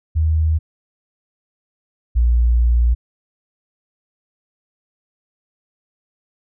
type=tone pair in turn; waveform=sine; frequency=79 / 59.18 Hz; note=D#2 / A#1; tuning=+27 / +27 cents; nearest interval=perfect fourth; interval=500 cents; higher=first; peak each=-13 / -11 dBFS; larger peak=second; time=0.15-0.59 / 2.15-2.95 s; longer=second; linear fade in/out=20 ms; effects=none